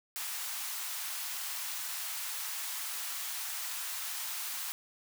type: high-pass noise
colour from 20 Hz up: white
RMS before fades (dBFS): -38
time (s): 0.16-4.72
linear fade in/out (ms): 0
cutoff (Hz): 810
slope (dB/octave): 24
effects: none